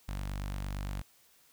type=tone with notch filter; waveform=sawtooth; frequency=48.71 Hz; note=G1; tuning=10 cents flat; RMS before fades=-37 dBFS; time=0.08-1.02 s; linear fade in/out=10 ms; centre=400 Hz; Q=1.1; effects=white hiss -64 dBFS RMS until 1.52 s